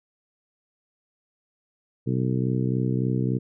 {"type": "harmonic tone", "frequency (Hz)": 63.5, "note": "B1", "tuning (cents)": 49, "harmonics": [2, 3, 4, 5, 6, 7], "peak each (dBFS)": [-24, -28, -30, -32, -34, -35], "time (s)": [2.06, 3.39], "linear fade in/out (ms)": 20, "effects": []}